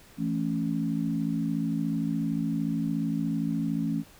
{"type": "chord", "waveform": "sine", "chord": "A major", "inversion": "second", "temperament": "equal with one note detuned", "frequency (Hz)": [166.44, 220, 277.2], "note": ["E3", "A3", "C#4"], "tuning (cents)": [17, 0, 0], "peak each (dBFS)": -30, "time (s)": [0.17, 4.04], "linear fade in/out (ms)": 50, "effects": ["pink hiss -54 dBFS RMS until 4.19 s"]}